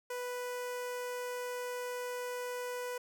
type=tone with notch filter; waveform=sawtooth; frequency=493.9 Hz; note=B4; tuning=in tune; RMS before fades=-39 dBFS; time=0.1-2.98 s; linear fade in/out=5 ms; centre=3800 Hz; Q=2; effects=none